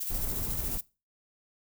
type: noise with tremolo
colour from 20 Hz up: violet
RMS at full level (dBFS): -33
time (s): 0-0.81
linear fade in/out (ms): 10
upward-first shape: square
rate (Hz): 14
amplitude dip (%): 35
type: noise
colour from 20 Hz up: brown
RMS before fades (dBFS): -35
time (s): 0.1-0.78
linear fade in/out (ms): 5
effects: noise-tail reverb RT60 0.3 s tail -21 dB re dry